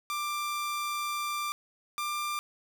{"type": "tone pair in turn", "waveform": "sawtooth", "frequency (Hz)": [1183, 1189.5], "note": ["D6", "D6"], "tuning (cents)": [12, 22], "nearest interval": "unison", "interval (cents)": 10, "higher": "second", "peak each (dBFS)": -27, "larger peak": "neither", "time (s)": [[0.1, 1.52], [1.98, 2.39]], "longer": "first", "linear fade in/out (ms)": 0, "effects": []}